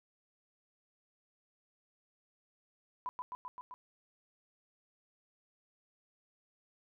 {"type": "tone with echo", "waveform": "sine", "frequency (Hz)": 998, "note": "B5", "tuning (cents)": 18, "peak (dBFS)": -35, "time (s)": [3.06, 3.09], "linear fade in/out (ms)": 0, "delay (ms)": 130, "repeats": 5, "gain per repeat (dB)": -2, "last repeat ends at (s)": 3.74, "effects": []}